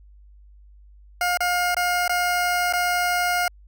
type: tone with dropouts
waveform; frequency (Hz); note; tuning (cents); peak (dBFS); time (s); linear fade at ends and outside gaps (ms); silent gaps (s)
20% pulse; 712; F5; +33; -15; 1.21-3.48; 2; 1.373-1.405 / 1.746-1.767 / 2.079-2.094 / 2.726-2.735
effects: added 50 Hz sine -46 dBFS peak until 3.67 s